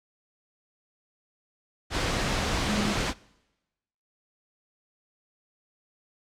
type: tone in noise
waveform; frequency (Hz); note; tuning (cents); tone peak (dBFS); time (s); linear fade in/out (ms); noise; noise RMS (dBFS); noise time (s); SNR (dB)
sine; 207.7; G#3; 0; -26; 2.66-2.95; 50; pink; -27; 1.9-3.14; -2
effects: noise-tail reverb RT60 1.0 s tail -23 dB re dry + low-pass 6000 Hz 12 dB/octave